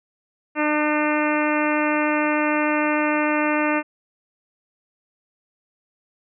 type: harmonic tone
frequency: 301.1 Hz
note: D4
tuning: 43 cents sharp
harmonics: 1 / 2 / 3 / 4 / 5 / 6 / 7 / 8 / 9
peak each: -22 / -25 / -27 / -28 / -29 / -30 / -30 / -31 / -32 dBFS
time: 0.55-3.83 s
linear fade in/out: 50 ms
effects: none